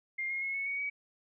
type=tone with pitch steps; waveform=sine; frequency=2115 / 2145 / 2174 / 2205 / 2236 / 2267 Hz; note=C7 / C7 / C#7 / C#7 / C#7 / C#7; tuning=+18 / +42 / -34 / -10 / +14 / +38 cents; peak=-32 dBFS; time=0.18-0.9 s; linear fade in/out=10 ms; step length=120 ms; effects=none